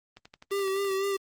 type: click train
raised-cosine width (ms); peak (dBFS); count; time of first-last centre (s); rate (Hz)
0.2; -29; 9; 0.17-0.848; 11.8
type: tone with vibrato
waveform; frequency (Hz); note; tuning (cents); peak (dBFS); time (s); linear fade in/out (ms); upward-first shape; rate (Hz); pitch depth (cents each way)
square; 391.2; G4; -4; -27; 0.51-1.17; 10; sine; 4; 36
effects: Opus 24 kbps